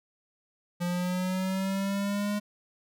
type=linear sweep; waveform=square; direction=up; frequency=174.61 to 207.7 Hz; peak=-28 dBFS; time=0.8-2.4 s; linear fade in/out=20 ms; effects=none